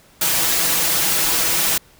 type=noise with comb filter; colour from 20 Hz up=white; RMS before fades=-18 dBFS; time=0.21-1.78 s; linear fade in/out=5 ms; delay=6.1 ms; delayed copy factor=+0.7; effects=pink hiss -51 dBFS RMS until 1.99 s